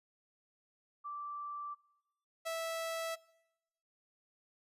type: tone pair in turn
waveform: sine / sawtooth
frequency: 1169 / 656.1 Hz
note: D6 / E5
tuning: -8 / -8 cents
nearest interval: minor seventh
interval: 1000 cents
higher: first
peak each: -40 / -32 dBFS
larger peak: second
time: 1.04-1.75 / 2.45-3.16 s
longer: neither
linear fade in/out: 20 ms
effects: noise-tail reverb RT60 0.9 s tail -22 dB re dry + resampled to 32000 Hz